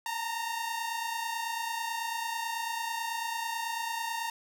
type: tone pair together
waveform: sawtooth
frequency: 900 / 929.1 Hz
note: A5 / A#5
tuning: +39 / -6 cents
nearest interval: minor second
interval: 55 cents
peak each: -33 / -30 dBFS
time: 0.06-4.3 s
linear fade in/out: 2 ms
effects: none